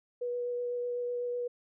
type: tone with vibrato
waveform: sine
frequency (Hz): 486.7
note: B4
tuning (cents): -25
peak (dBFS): -31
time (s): 0.21-1.48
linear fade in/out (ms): 10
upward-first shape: sine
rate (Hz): 8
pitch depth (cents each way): 9
effects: none